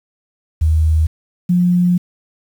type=tone pair in turn; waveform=sine; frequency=78.9 / 177.79 Hz; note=D#2 / F3; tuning=+25 / +31 cents; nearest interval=octave + major second; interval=1406 cents; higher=second; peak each=-10 dBFS; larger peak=neither; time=0.61-1.07 / 1.49-1.98 s; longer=second; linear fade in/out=10 ms; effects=7-bit